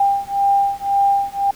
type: beating tone pair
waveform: sine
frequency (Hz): 796 / 797.9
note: G5 / G5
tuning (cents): +26 / +30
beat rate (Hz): 1.9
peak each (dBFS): -17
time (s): 0-1.51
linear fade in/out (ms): 5
effects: pink hiss -43 dBFS RMS until 1.55 s